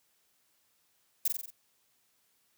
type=noise with echo; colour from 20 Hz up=violet; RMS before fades=-27 dBFS; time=1.25-1.28 s; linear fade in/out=5 ms; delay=45 ms; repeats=5; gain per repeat=-4 dB; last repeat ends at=1.505 s; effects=white hiss -72 dBFS RMS until 2.57 s + high-pass 60 Hz 12 dB/octave